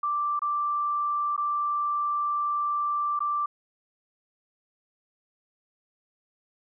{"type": "tone with dropouts", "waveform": "sine", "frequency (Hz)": 1174.7, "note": "D6", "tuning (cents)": 0, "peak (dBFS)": -24, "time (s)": [0.03, 3.46], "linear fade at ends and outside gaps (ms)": 5, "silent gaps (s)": [[0.393, 0.418], [1.365, 1.377], [3.192, 3.204]], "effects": []}